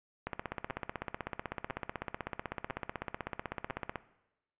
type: two click trains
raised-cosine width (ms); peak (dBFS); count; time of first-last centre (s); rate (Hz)
0.5; -23 / -20; 4 / 60; 0.7-3.7 / 0.27-3.958; 1 / 16
effects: noise-tail reverb RT60 0.9 s tail -17 dB re dry + resampled to 8000 Hz